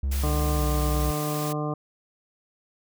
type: tone with pitch glide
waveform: triangle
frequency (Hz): 68.3 to 61.91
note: C#2 to B1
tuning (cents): -25 to +5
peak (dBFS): -21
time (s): 0.03-1.11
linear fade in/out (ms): 5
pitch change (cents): -170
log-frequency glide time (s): 0.55-0.64
type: high-pass noise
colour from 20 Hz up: white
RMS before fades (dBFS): -36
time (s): 0.11-1.53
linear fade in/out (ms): 10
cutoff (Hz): 130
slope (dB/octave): 96
type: harmonic tone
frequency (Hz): 150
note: D3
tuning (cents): +37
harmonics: 1 / 2 / 3 / 4 / 5 / 7 / 8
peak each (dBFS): -29 / -32 / -34 / -35 / -36 / -37 / -38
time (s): 0.23-1.74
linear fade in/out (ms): 5
effects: none